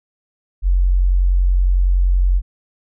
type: tone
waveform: sine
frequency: 45.38 Hz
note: F#1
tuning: 33 cents flat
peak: -11 dBFS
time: 0.62-2.42 s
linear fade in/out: 50 ms
effects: none